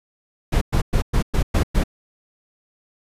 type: noise bursts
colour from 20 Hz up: brown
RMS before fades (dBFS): -17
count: 7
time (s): 0.52-1.838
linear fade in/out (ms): 10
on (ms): 94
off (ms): 110
effects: resampled to 32000 Hz